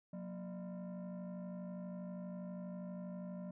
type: tone with frequency modulation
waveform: sine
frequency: 182.3 Hz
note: F#3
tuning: 25 cents flat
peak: -40 dBFS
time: 0.13-3.51 s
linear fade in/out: 5 ms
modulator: 417 Hz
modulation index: 0.79
effects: tanh soft clip ceiling -42 dBFS